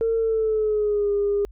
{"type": "tone with pitch glide", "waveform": "sine", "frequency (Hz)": [453.6, 406.5], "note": ["A#4", "G#4"], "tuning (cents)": [-47, -37], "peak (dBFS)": -18, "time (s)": [0.01, 1.45], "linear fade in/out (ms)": 0, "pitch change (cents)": -190, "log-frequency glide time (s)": [0.17, 1.11], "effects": ["tanh soft clip ceiling -14 dBFS", "added 50 Hz sine -42 dBFS peak until 1.51 s"]}